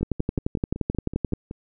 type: two click trains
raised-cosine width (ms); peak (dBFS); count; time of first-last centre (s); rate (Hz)
3; -10 / -20; 16 / 9; 0.03-1.334 / 0.01-1.511; 11.5 / 5.33
effects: none